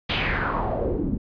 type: noise with low-pass filter sweep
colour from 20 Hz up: pink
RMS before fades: -25 dBFS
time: 0.09-1.18 s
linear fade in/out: 10 ms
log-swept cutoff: 3500 to 220 Hz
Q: 3.5
effects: resampled to 11025 Hz